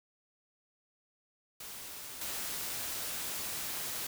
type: noise with level steps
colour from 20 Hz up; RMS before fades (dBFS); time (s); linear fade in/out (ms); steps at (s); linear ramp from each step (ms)
white; -45 / -38; 1.6-4.07; 5; 2.21; 5
effects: none